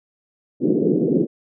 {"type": "band-pass noise", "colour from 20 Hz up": "white", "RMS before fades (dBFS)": -18, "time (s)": [0.6, 1.27], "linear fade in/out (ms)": 50, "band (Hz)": [150, 450], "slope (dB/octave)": 48, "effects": []}